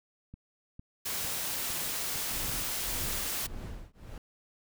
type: click train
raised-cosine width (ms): 5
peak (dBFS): -33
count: 6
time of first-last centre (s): 0.34-2.613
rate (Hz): 2.2
type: noise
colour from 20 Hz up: white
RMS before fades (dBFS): -34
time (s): 1.05-3.47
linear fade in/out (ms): 10
type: noise with tremolo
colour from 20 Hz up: brown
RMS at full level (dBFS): -37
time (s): 2.31-4.18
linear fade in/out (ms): 2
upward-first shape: triangle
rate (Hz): 1.7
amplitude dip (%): 100
effects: none